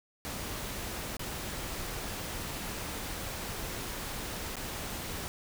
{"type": "noise with dropouts", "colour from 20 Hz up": "pink", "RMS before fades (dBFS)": -38, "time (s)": [0.25, 5.28], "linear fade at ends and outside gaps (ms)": 0, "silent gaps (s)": [[1.168, 1.194], [4.556, 4.567]], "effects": []}